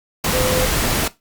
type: tone in noise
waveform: sine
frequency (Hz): 510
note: C5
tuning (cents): -44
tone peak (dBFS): -20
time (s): 0.33-0.66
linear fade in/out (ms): 5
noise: pink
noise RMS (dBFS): -19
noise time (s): 0.24-1.08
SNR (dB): -4
effects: noise-tail reverb RT60 0.2 s tail -17 dB re dry + Opus 48 kbps